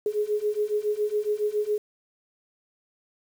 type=beating tone pair; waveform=sine; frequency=416.4 / 423.6 Hz; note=G#4 / G#4; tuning=+5 / +34 cents; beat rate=7.2 Hz; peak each=-27 / -26 dBFS; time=0.06-1.78 s; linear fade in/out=2 ms; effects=8-bit